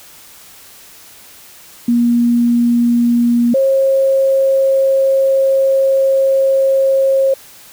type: tone pair in turn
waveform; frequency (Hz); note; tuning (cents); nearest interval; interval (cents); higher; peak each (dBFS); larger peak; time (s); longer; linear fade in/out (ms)
sine; 237.9 / 538.7; A#3 / C#5; +35 / -50; octave + major second; 1415; second; -9; neither; 1.88-3.54 / 3.54-7.34; second; 5
effects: white hiss -40 dBFS RMS until 7.72 s